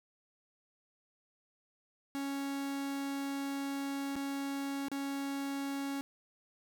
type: tone with dropouts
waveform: 45% pulse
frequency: 277.2 Hz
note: C#4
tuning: in tune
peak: -35 dBFS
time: 2.15-6.01 s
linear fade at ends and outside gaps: 0 ms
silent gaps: 4.156-4.163 / 4.884-4.916 s
effects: none